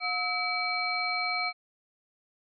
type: tone cluster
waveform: sine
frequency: 721 / 1285 / 2292 / 4182 Hz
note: F#5 / E6 / D7 / C8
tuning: -45 / -45 / -43 / -2 cents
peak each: -34 / -35 / -30 / -34 dBFS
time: 0-1.53 s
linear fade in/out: 50 ms
effects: none